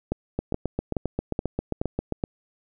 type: two click trains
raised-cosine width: 2 ms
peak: -11 / -12 dBFS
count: 6 / 14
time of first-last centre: 0.12-2.239 / 0.39-2.123 s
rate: 2.36 / 7.5 Hz
effects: none